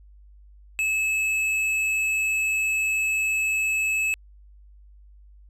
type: tone with hard clipping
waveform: triangle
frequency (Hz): 2597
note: E7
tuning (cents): -26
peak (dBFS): -23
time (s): 0.79-4.14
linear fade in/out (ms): 0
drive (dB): 12
effects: added 50 Hz sine -47 dBFS peak until 5.49 s + resampled to 32000 Hz